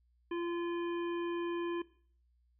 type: harmonic tone with a mistuned harmonic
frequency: 343.5 Hz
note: F4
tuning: 29 cents flat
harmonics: 1 / 3 / 5 / 7 / 9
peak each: -34 / -44 / -48 / -51 / -53 dBFS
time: 0.31-1.82 s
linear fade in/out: 5 ms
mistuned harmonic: 7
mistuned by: +29 cents
effects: noise-tail reverb RT60 0.5 s tail -18 dB re dry + added 60 Hz sine -68 dBFS peak until 2.59 s